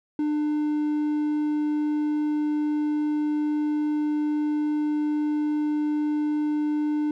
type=tone; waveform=triangle; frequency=299.8 Hz; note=D4; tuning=36 cents sharp; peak=-20 dBFS; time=0.19-7.11 s; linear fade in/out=2 ms; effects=none